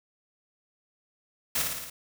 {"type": "noise with echo", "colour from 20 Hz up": "white", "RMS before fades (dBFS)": -27, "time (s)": [1.55, 1.62], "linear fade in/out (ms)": 5, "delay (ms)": 56, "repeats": 5, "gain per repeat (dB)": -3, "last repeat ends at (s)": 1.9, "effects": []}